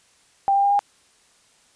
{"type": "tone with pitch steps", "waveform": "sine", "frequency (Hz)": [790, 796.9, 803.8, 810.8], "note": ["G5", "G5", "G5", "G#5"], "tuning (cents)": [13, 28, 43, -42], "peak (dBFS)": -15, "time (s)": [0.48, 0.792], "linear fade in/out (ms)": 0, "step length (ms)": 78, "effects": ["white hiss -58 dBFS RMS until 1.75 s", "resampled to 22050 Hz"]}